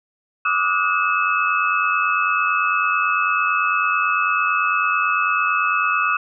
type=tone cluster; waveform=sine; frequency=1170 / 1259 / 1446 / 2596 Hz; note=D6 / D#6 / F#6 / E7; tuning=-7 / +20 / -40 / -27 cents; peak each=-22 dBFS; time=0.45-6.17 s; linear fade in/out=5 ms; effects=none